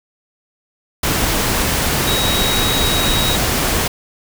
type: tone in noise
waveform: sine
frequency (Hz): 3808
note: A#7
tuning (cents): +36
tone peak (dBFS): -19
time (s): 2.07-3.36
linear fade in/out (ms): 5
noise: pink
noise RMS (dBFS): -17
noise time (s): 1.03-3.88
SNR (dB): -5
effects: none